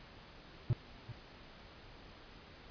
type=tone with echo; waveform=triangle; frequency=120 Hz; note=B2; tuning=49 cents flat; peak=-25 dBFS; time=0.7-0.73 s; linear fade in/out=0 ms; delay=390 ms; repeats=1; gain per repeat=-15 dB; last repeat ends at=1.12 s; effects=pink hiss -55 dBFS RMS until 2.7 s + resampled to 11025 Hz